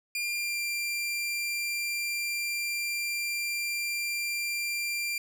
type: tone with pitch glide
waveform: sawtooth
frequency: 2401 to 2375 Hz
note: D7 to D7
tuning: +38 to +19 cents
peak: -26 dBFS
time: 0.15-5.18 s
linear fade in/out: 2 ms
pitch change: -19 cents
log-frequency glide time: 0.28-0.6 s
effects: none